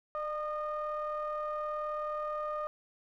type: ring-modulated tone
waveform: triangle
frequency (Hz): 310.5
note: D#4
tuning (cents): -3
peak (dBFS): -28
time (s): 0.15-2.67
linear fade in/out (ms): 0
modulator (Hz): 912
effects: none